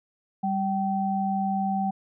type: tone pair together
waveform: sine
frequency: 196 / 771 Hz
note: G3 / G5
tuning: 0 / -29 cents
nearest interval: 2 octaves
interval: 2371 cents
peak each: -26 dBFS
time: 0.43-1.91 s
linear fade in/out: 10 ms
effects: none